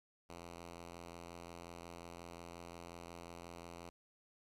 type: tone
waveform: 5% pulse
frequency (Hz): 85.6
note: F2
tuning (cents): -34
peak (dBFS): -38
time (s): 0.29-3.9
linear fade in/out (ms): 10
effects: low-pass 12000 Hz 12 dB/octave + 13-bit